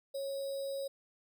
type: tone with sample-and-hold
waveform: sine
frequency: 549 Hz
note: C#5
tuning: 17 cents flat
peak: -35 dBFS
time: 0.14-0.88 s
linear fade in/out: 10 ms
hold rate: 4410 Hz
effects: none